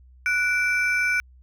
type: ring-modulated tone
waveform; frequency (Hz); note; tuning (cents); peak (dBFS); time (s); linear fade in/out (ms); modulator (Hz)
triangle; 1903; A#6; +35; -15; 0.26-1.2; 0; 427
effects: added 63 Hz sine -48 dBFS peak until 1.42 s